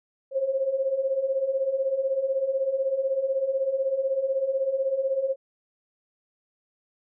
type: beating tone pair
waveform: sine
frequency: 523.3 / 539.3 Hz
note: C5 / C#5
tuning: 0 / -48 cents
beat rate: 16 Hz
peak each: -29 / -24 dBFS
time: 0.31-5.36 s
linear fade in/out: 50 ms
effects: none